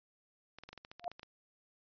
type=clicks; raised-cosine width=0.2 ms; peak=-31 dBFS; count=12; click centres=0.586 / 0.636 / 0.69 / 0.73 / 0.777 / 0.849 / 0.915 / 0.996 / 1.043 / 1.116 / 1.195 / 1.231 s
type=tone with exponential growth; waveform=sine; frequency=698.5 Hz; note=F5; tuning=in tune; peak=-31 dBFS; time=1-1.08 s; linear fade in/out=1 ms; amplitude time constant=17 ms
effects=resampled to 11025 Hz